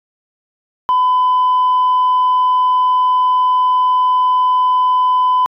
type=tone; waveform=sine; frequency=1006 Hz; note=B5; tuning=32 cents sharp; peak=-8 dBFS; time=0.89-5.46 s; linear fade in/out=0 ms; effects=tanh soft clip ceiling -8 dBFS